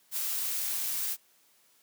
blue noise, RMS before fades -32 dBFS, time 0.11-1.17 s, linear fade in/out 50 ms, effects white hiss -65 dBFS RMS until 1.82 s + high-pass 150 Hz 12 dB/octave

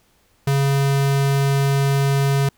square tone, 138.59 Hz, C#3, in tune, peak -16 dBFS, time 0.47-2.49 s, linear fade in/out 5 ms, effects pink hiss -60 dBFS RMS until 2.57 s

